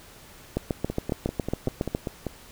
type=two click trains; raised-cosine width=2 ms; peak=-11 / -15 dBFS; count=11 / 8; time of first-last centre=0.57-1.949 / 0.9-2.267 s; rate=7.25 / 5.12 Hz; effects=pink hiss -49 dBFS RMS until 2.51 s